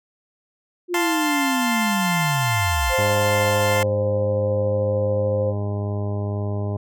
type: linear sweep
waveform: sine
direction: down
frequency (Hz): 358.1 to 51.1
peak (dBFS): -21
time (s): 0.88-2.95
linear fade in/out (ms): 50
type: chord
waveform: 20% pulse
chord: F major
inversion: none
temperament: equal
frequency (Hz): 698.5 / 880 / 1046.5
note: F5 / A5 / C6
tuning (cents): 0 / 0 / 0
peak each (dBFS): -22 / -20 / -20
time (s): 0.94-3.83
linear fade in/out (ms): 2
type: tone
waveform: sine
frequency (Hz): 524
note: C5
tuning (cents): +2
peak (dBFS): -20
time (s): 2.89-5.54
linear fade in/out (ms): 50
type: harmonic tone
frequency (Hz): 102.1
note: G#2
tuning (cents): -29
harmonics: 1 / 2 / 3 / 4 / 5 / 6 / 7 / 8 / 9 / 10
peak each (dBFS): -23 / -32 / -36 / -33 / -43 / -34 / -46 / -41 / -48 / -44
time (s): 2.98-6.77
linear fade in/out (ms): 5
effects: none